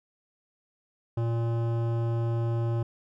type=tone with hard clipping; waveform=sine; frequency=116.1 Hz; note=A#2; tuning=7 cents flat; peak=-27 dBFS; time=1.17-2.83 s; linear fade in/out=5 ms; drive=15 dB; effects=none